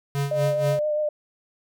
square tone with tremolo, 140.8 Hz, C#3, 27 cents sharp, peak -22 dBFS, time 0.15-0.79 s, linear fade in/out 0 ms, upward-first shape sine, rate 4.2 Hz, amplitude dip 80%
sine tone with vibrato, 603 Hz, D5, 46 cents sharp, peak -21 dBFS, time 0.31-1.09 s, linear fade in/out 5 ms, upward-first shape triangle, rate 7.6 Hz, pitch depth 24 cents each way
effects none

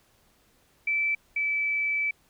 sine tone pair in turn, 2322 / 2309 Hz, D7 / D7, -20 / -30 cents, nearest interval unison, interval 10 cents, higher first, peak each -23 / -24 dBFS, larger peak first, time 0.87-1.15 / 1.36-2.11 s, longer second, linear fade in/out 5 ms, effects pink hiss -64 dBFS RMS until 2.29 s

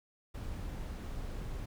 brown noise, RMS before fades -40 dBFS, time 0.34-1.66 s, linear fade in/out 10 ms, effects none

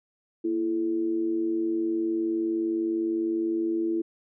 sine tone with amplitude modulation, 333.6 Hz, E4, 21 cents sharp, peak -21 dBFS, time 0.44-4.02 s, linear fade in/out 10 ms, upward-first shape sine, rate 99.7 Hz, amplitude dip 60%, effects none

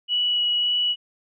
sine tone with vibrato, 2932 Hz, F#7, 16 cents flat, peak -19 dBFS, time 0.08-0.96 s, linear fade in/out 50 ms, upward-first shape sine, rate 1.8 Hz, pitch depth 8 cents each way, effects none

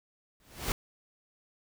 pink noise with exponential growth, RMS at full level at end -28 dBFS, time 0.4-0.72 s, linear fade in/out 1 ms, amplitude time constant 68 ms, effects none

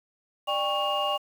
sine tone cluster, 594 / 797 / 1108 / 2829 Hz, D5 / G5 / C#6 / F7, +20 / +28 / -1 / +22 cents, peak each -29 dBFS, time 0.47-1.18 s, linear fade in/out 20 ms, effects tanh soft clip ceiling -17 dBFS + 8-bit

